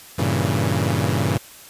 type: chord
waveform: sawtooth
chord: G diminished seventh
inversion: none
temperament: equal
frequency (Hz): 98 / 116.54 / 138.59 / 164.81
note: G2 / Bb2 / Db3 / Fb3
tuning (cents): 0 / 0 / 0 / 0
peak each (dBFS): -19 / -20 / -20 / -22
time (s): 0.18-1.38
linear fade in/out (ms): 10
effects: white hiss -43 dBFS RMS until 1.69 s + resampled to 32000 Hz